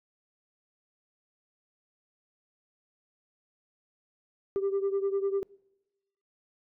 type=beating tone pair; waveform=sine; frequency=392 / 402 Hz; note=G4 / G4; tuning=0 / +44 cents; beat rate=10 Hz; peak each=-26 / -30 dBFS; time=4.56-5.43 s; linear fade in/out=0 ms; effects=noise-tail reverb RT60 1.0 s tail -25 dB re dry + tanh soft clip ceiling -23 dBFS